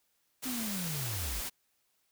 white noise, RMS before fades -38 dBFS, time 0.42-1.5 s, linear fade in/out 20 ms
triangle linear sweep, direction down, 263.7 to 41.39 Hz, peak -34 dBFS, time 0.45-1.41 s, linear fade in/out 10 ms
effects white hiss -75 dBFS RMS until 2.11 s

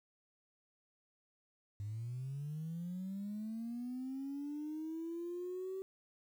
sine linear sweep, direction up, 100 to 385.1 Hz, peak -38 dBFS, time 1.8-5.82 s, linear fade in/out 0 ms, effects tanh soft clip ceiling -36 dBFS + 11-bit

